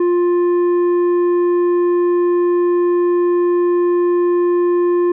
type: tone with tanh clipping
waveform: sine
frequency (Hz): 351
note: F4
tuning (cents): +9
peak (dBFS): -13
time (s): 0-5.12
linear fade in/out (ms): 5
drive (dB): 7
effects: none